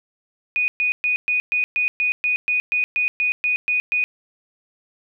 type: tone bursts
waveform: sine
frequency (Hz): 2476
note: D#7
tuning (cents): -9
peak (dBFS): -17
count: 15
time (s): 0.56-4.04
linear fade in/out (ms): 0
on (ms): 120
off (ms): 120
effects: none